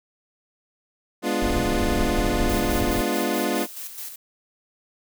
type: chord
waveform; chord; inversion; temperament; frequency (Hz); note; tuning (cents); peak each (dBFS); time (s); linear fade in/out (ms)
25% pulse; G# diminished seventh; none; equal; 207.7 / 246.9 / 293.7 / 349.2; G#3 / B3 / D4 / F4; 0 / 0 / 0 / 0; -25 / -24 / -24 / -23; 1.22-3.67; 50
type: noise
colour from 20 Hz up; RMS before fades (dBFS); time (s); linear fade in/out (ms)
brown; -26; 1.42-3.01; 5
type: noise with tremolo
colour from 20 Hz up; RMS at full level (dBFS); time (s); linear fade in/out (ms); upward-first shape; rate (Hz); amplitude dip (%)
blue; -34; 2.49-4.16; 5; square; 4.7; 50
effects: none